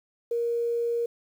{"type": "tone with quantisation", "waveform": "sine", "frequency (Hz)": 470, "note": "A#4", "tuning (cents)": 14, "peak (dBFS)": -24, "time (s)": [0.31, 1.06], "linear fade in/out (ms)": 5, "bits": 9, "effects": []}